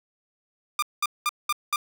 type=tone bursts; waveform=sawtooth; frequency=1200 Hz; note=D6; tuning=37 cents sharp; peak=-18 dBFS; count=5; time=0.79-1.76 s; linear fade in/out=2 ms; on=34 ms; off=200 ms; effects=none